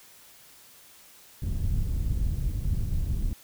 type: low-pass noise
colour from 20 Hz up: pink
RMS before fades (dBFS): -27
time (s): 1.42-3.33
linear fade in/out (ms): 2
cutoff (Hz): 110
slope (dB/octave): 12
effects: white hiss -53 dBFS RMS until 3.43 s